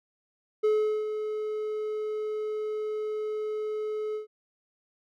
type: tone with ADSR envelope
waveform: triangle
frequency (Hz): 428.2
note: A4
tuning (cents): -47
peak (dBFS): -18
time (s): 0.63-4.27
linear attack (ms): 16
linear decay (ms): 400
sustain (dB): -9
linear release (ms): 120
effects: none